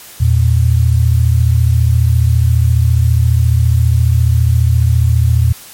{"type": "tone pair together", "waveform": "sine", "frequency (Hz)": [81.91, 116.54], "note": ["E2", "A#2"], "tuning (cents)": [-10, 0], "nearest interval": "tritone", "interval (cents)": 610, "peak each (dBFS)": -10, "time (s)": [0.2, 5.53], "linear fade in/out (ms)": 10, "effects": ["white hiss -35 dBFS RMS until 5.73 s", "MP3 64 kbps"]}